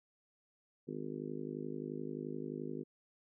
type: harmonic tone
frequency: 51.5 Hz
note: G#1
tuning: 14 cents flat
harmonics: 3 / 4 / 5 / 6 / 7 / 8 / 9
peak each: -47 / -50 / -44 / -50 / -45 / -47 / -51 dBFS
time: 0.87-2.84 s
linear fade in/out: 20 ms
effects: none